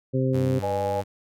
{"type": "harmonic tone", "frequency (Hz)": 130.81, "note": "C3", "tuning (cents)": 0, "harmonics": [1, 2, 3, 4], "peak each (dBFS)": [-23, -26, -28, -29], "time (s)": [0.13, 0.6], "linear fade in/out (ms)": 20}
{"type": "tone with vibrato", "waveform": "sawtooth", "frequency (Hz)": 97.2, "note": "G2", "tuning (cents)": -14, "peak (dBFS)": -27, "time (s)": [0.33, 1.04], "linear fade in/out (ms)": 20, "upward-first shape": "triangle", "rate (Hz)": 15, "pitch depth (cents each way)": 16}
{"type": "chord", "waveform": "sine", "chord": "G# diminished", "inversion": "first", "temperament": "equal with one note detuned", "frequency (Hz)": [493.9, 602.4, 830.6], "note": ["B4", "D5", "G#5"], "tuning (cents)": [0, 44, 0], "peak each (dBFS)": -28, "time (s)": [0.62, 1.02], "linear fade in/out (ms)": 20}
{"effects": []}